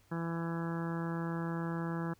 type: harmonic tone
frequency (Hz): 167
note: E3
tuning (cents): +23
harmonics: 1 / 2 / 3 / 4 / 5 / 6 / 7 / 8 / 9 / 10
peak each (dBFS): -35 / -40 / -46 / -51 / -48 / -47 / -51 / -48 / -53 / -49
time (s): 0.11-2.14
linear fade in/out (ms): 10
effects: added 99 Hz sine -68 dBFS peak until 2.19 s + pink hiss -68 dBFS RMS until 2.19 s